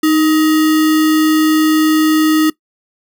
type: tone with sample-and-hold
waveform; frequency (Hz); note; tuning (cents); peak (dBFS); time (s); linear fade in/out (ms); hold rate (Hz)
sine; 311.6; D#4; +3; -8; 0.03-2.5; 5; 1575
effects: noise-tail reverb RT60 0.1 s tail -20 dB re dry